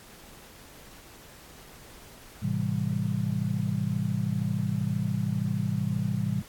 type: chord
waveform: sine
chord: A minor seventh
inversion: none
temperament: just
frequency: 110 / 132 / 165 / 198 Hz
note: A2 / C3 / E3 / G3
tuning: 0 / +16 / +2 / +18 cents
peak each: -31 dBFS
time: 2.42-6.42 s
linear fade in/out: 10 ms
effects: pink hiss -50 dBFS RMS until 6.48 s + AAC 64 kbps